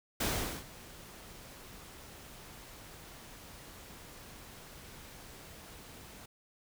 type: noise with ADSR envelope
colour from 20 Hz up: pink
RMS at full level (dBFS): -31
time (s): 0.2-6.26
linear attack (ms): 8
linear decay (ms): 430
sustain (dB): -20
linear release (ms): 8
effects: none